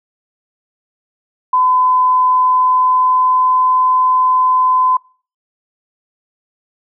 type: tone with pitch glide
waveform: sine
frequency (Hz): 1013 to 1018.9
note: B5 to C6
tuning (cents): +44 to -46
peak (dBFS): -9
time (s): 1.53-4.97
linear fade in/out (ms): 5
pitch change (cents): +10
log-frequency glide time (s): 2.25-3.77
effects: noise-tail reverb RT60 0.4 s tail -25 dB re dry